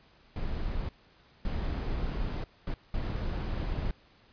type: noise bursts at uneven times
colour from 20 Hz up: brown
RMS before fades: -32 dBFS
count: 4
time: 0.36-0.89 / 1.45-2.44 / 2.67-2.74 / 2.94-3.91 s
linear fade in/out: 2 ms
effects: pink hiss -61 dBFS RMS until 4.32 s + resampled to 11025 Hz